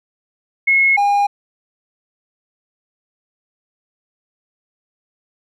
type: tone pair in turn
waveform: sine / triangle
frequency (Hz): 2173 / 811.1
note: C#7 / G#5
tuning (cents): -35 / -41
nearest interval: octave + perfect fourth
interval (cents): 1706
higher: first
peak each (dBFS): -10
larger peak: neither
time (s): 0.67-0.97 / 0.97-1.27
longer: neither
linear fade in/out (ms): 10
effects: none